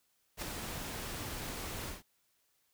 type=noise with ADSR envelope; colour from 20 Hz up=pink; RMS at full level=-37 dBFS; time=0.37-2.03 s; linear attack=51 ms; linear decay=6 ms; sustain=-4 dB; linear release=160 ms; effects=white hiss -75 dBFS RMS until 2.73 s